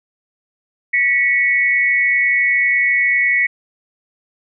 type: tone pair together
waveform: sine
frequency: 1945 / 2217 Hz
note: B6 / C#7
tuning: -27 / 0 cents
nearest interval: major second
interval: 227 cents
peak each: -15 dBFS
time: 0.93-3.47 s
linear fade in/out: 10 ms
effects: none